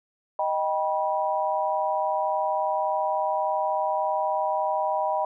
sine chord, Eb augmented, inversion none, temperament equal with one note detuned, 622.3 / 784 / 972.5 Hz, Eb5 / G5 / B5, 0 / 0 / -27 cents, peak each -27 dBFS, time 0.39-5.25 s, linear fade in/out 2 ms, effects none

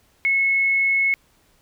sine tone, 2188 Hz, C#7, 23 cents flat, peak -16 dBFS, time 0.25-1.14 s, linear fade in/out 0 ms, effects pink hiss -60 dBFS RMS until 1.61 s

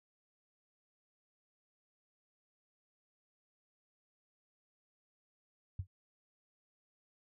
sine tone with exponential decay, 93.1 Hz, F#2, 11 cents sharp, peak -32 dBFS, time 5.79-5.87 s, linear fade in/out 5 ms, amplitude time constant 17 ms, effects none

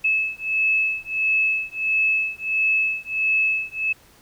sine beating tone pair, 2599 / 2600.5 Hz, E7 / E7, -25 / -24 cents, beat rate 1.5 Hz, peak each -22 dBFS, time 0.04-3.93 s, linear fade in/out 10 ms, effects pink hiss -53 dBFS RMS until 4.21 s

